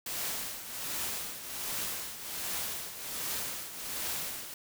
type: noise with tremolo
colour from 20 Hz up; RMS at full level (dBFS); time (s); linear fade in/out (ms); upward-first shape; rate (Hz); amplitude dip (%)
white; -34; 0.06-4.54; 2; triangle; 1.3; 70
effects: none